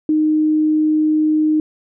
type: tone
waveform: sine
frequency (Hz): 308.5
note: D#4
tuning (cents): -15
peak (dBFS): -12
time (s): 0.09-1.6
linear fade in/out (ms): 2
effects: none